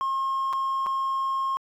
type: tone with dropouts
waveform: triangle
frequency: 1074 Hz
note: C6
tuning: 45 cents sharp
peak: -21 dBFS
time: 0.01-1.57 s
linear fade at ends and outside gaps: 0 ms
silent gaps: 0.528-0.533 / 0.862-0.867 s
effects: tanh soft clip ceiling -19 dBFS